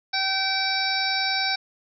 harmonic tone, 770 Hz, G5, 31 cents flat, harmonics 1 / 2 / 3 / 5 / 6 / 7, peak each -29 / -29 / -29 / -29 / -29 / -29 dBFS, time 0.13-1.56 s, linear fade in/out 10 ms, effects none

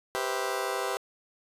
20% pulse chord, C major seventh, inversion second, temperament just, 392.4 / 490.5 / 523.3 / 654.1 Hz, G4 / B4 / C5 / E5, +2 / -12 / 0 / -14 cents, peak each -28 / -30 / -30 / -31 dBFS, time 0.15-0.97 s, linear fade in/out 0 ms, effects resampled to 32000 Hz

